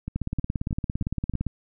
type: two click trains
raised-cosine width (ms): 5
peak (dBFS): -18 / -14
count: 5 / 24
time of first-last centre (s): 0.08-1.338 / 0.16-1.467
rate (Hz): 3.18 / 17.6
effects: none